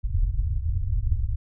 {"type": "low-pass noise", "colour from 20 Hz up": "pink", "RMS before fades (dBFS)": -24, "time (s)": [0.03, 1.36], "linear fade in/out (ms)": 10, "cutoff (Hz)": 110, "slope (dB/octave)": 48, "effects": []}